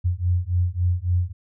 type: beating tone pair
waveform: sine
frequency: 87.31 / 90.91 Hz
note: F2 / F#2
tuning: 0 / -30 cents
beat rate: 3.6 Hz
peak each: -22 dBFS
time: 0.04-1.33 s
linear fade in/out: 20 ms
effects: none